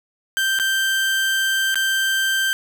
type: tone with dropouts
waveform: 30% pulse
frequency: 1566 Hz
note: G6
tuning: 2 cents flat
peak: -15 dBFS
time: 0.37-2.53 s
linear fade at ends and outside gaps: 0 ms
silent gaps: 0.589-0.598 / 1.744-1.756 s
effects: none